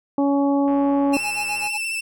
harmonic tone, 280.5 Hz, C#4, 21 cents sharp, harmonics 1 / 2 / 3 / 4, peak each -17 / -24 / -26 / -34 dBFS, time 0.18-1.17 s, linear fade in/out 2 ms
click train, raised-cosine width 0.5 ms, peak -26 dBFS, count 122, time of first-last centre 0.68-1.672 s, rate 122 Hz
square tone with tremolo, 830.6 Hz, G#5, in tune, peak -25 dBFS, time 1.12-1.78 s, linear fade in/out 20 ms, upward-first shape sine, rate 8 Hz, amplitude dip 95%
40% pulse tone with vibrato, 2665 Hz, E7, 18 cents sharp, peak -23 dBFS, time 1.13-2.01 s, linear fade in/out 10 ms, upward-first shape sine, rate 14 Hz, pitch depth 28 cents each way
effects none

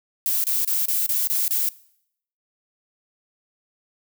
violet noise bursts, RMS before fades -22 dBFS, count 7, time 0.26-1.688 s, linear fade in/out 0 ms, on 180 ms, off 28 ms, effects noise-tail reverb RT60 0.7 s tail -21 dB re dry

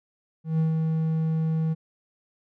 triangle tone with ADSR envelope, 160 Hz, D#3, 49 cents sharp, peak -17 dBFS, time 0.44-1.75 s, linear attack 150 ms, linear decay 130 ms, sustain -3 dB, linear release 28 ms, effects none

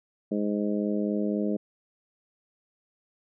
harmonic tone, 103.83 Hz, G#2, in tune, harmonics 2 / 3 / 4 / 5 / 6, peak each -27 / -31 / -33 / -35 / -37 dBFS, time 0.31-1.57 s, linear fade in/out 10 ms, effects none

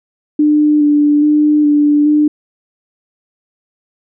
sine tone with vibrato, 296.9 Hz, D4, 19 cents sharp, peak -7 dBFS, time 0.39-2.28 s, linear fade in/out 5 ms, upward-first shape square, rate 1.2 Hz, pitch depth 16 cents each way, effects none

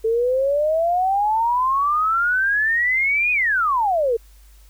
sine exponential two-way sweep, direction up then down, 440 to 2505 to 440 Hz, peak -16 dBFS, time 0.04-4.17 s, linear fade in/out 10 ms, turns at 3.32 s, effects added 50 Hz sine -45 dBFS peak until 4.69 s + white hiss -56 dBFS RMS until 4.69 s

